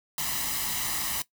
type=noise with comb filter; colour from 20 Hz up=white; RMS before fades=-30 dBFS; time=0.18-1.22 s; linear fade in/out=2 ms; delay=1 ms; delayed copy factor=+0.6; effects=noise-tail reverb RT60 0.1 s tail -17 dB re dry